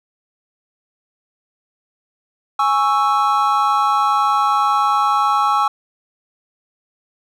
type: chord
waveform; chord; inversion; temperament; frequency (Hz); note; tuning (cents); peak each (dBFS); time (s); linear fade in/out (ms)
triangle; C# minor; second; equal; 830.6 / 1108.7 / 1318.5; G#5 / C#6 / E6; 0 / 0 / 0; -16; 2.59-5.68; 5
effects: none